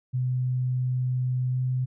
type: tone with pitch glide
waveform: sine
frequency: 126.8 to 127.83 Hz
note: B2 to C3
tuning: +46 to -40 cents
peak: -23 dBFS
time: 0.13-1.86 s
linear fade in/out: 20 ms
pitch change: +14 cents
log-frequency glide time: 1.51-1.56 s
effects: none